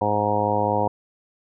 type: harmonic tone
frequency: 104.4 Hz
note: G#2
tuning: 10 cents sharp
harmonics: 1 / 2 / 3 / 4 / 5 / 6 / 7 / 8 / 9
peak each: -29 / -30 / -31 / -30 / -25 / -31 / -26 / -28 / -25 dBFS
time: 0.01-0.88 s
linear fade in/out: 5 ms
effects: none